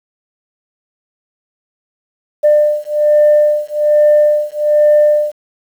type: beating tone pair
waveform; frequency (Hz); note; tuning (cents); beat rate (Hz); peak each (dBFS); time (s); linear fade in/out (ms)
sine; 597 / 598.2; D5 / D5; +28 / +32; 1.2; -10; 2.43-5.32; 20
effects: tanh soft clip ceiling -2 dBFS + 7-bit